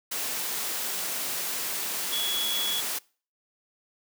sine tone in noise, 3366 Hz, G#7, 23 cents sharp, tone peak -27 dBFS, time 2.12-2.81 s, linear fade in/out 10 ms, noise white, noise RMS -31 dBFS, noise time 0.11-2.99 s, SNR +1 dB, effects noise-tail reverb RT60 0.4 s tail -24 dB re dry + high-pass 200 Hz 12 dB/octave

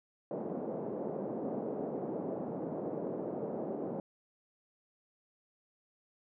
white band-pass noise, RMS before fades -38 dBFS, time 0.31-4 s, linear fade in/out 2 ms, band 170 to 590 Hz, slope 24 dB/octave, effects none

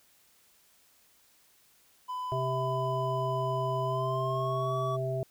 triangle tone with pitch glide, 1003 to 1138.9 Hz, B5 to C#6, +26 to +46 cents, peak -31 dBFS, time 2.08-4.97 s, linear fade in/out 20 ms, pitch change +220 cents, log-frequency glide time 3.84-4.76 s
harmonic tone, 130.81 Hz, C3, in tune, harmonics 1 / 3 / 5, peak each -32 / -36 / -33 dBFS, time 2.32-5.23 s, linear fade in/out 0 ms
effects white hiss -64 dBFS RMS until 5.3 s

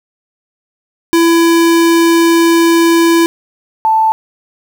square / sine tone pair in turn, 334.4 / 882 Hz, E4 / A5, +25 / +4 cents, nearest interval octave + perfect fourth, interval 1679 cents, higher second, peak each -7 dBFS, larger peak neither, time 1.13-3.26 / 3.85-4.12 s, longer first, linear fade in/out 0 ms, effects 7-bit

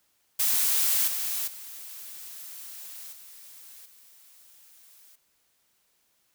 blue noise with level steps, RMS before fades -24 / -30 / -42 / -48 / -55 dBFS, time 0.39-5.16 s, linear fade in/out 10 ms, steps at 1.07 / 1.47 / 3.12 / 3.85 s, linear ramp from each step 10 ms, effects white hiss -70 dBFS RMS until 6.34 s

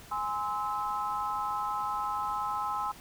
sine chord, Ab augmented, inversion none, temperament just, 830.6 / 1038.3 / 1297.8 Hz, Ab5 / C6 / E6, 0 / -14 / -27 cents, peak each -34 dBFS, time 0.11-2.92 s, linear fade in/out 10 ms, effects pink hiss -51 dBFS RMS until 3 s

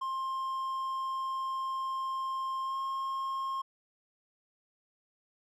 triangle tone with pitch glide, 1059 to 1071.3 Hz, C6 to C6, +21 to +41 cents, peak -30 dBFS, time 0.01-3.62 s, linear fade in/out 10 ms, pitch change +20 cents, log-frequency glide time 2.63-2.77 s, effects none

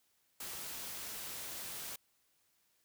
white noise, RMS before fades -44 dBFS, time 0.4-1.96 s, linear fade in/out 5 ms, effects white hiss -75 dBFS RMS until 2.84 s

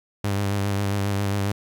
sawtooth tone with vibrato, 100 Hz, G2, 35 cents sharp, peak -18 dBFS, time 0.24-1.52 s, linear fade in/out 5 ms, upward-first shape sine, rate 7.4 Hz, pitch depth 32 cents each way, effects 10-bit

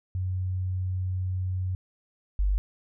sine tone pair in turn, 92.5 / 49 Hz, F#2 / G1, 0 / 0 cents, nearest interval major seventh, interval 1100 cents, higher first, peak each -26 / -21 dBFS, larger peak second, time 0.15-1.75 / 2.39-2.58 s, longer first, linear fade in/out 0 ms, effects none

